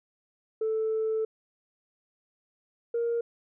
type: tone pair in turn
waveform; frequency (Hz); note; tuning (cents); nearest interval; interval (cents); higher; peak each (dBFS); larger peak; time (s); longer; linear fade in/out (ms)
sine; 440 / 468; A4 / A#4; 0 / +7; minor second; 107; second; -24; neither; 0.61-1.25 / 2.94-3.21; first; 5
effects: tanh soft clip ceiling -22 dBFS